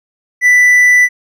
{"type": "tone", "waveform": "triangle", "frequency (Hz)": 1980, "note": "B6", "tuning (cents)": 4, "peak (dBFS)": -3, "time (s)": [0.41, 1.09], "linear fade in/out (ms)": 50, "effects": []}